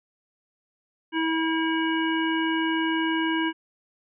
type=harmonic tone; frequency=323.3 Hz; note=E4; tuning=34 cents flat; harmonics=1 / 3 / 5 / 7 / 9; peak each=-24 / -30 / -30 / -35 / -33 dBFS; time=1.12-3.53 s; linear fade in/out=50 ms; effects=none